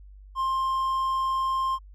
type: tone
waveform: triangle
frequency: 1057 Hz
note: C6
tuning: 17 cents sharp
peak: -21 dBFS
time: 0.35-1.79 s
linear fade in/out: 50 ms
effects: added 49 Hz sine -44 dBFS peak until 1.94 s + MP3 64 kbps